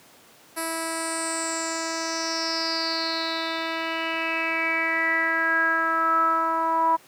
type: tone with low-pass filter sweep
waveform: 10% pulse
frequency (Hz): 326.8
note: E4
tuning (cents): -15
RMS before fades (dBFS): -25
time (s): 0.56-6.97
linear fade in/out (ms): 20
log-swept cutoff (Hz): 11000 to 980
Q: 7.7
effects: pink hiss -52 dBFS RMS until 7.07 s + high-pass 200 Hz 12 dB/octave